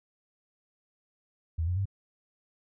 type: tone with pitch steps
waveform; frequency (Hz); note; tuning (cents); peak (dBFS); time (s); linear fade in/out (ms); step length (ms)
sine; 81.5 / 89.39 / 98.05; E2 / F2 / G2; -19 / +41 / +1; -26; 1.58-1.856; 10; 92
effects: none